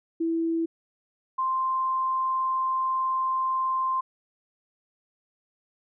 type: tone pair in turn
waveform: sine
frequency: 329.6 / 1046.4 Hz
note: E4 / C6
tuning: 0 / 0 cents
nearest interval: octave + minor sixth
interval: 2000 cents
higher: second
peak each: -23 dBFS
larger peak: neither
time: 0.2-0.66 / 1.38-4.01 s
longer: second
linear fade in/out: 10 ms
effects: none